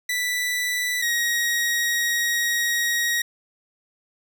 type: tone pair in turn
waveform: sawtooth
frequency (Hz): 1975.5 / 1888.8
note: B6 / A#6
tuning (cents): 0 / +22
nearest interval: minor second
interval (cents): 78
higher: first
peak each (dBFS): -19 / -17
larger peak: second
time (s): 0.09-1.02 / 1.02-3.22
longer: second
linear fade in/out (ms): 5
effects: none